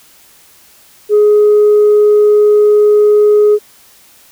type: tone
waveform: sine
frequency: 418.7 Hz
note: G#4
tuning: 14 cents sharp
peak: -3 dBFS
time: 1.09-3.59 s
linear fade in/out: 50 ms
effects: tanh soft clip ceiling -2 dBFS + white hiss -44 dBFS RMS until 4.31 s